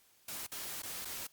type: noise with dropouts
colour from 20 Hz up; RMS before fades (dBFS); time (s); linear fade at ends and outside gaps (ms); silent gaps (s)
white; -42; 0.28-1.27; 5; 0.467-0.517 / 0.822-0.832 / 1.049-1.053
effects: white hiss -67 dBFS RMS until 1.32 s + Opus 48 kbps